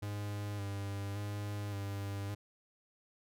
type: tone with vibrato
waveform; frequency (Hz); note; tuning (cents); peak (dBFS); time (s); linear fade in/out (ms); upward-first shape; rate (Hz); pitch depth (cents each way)
45% pulse; 101.4; G#2; -41; -37; 0.02-2.35; 10; square; 0.88; 25
effects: none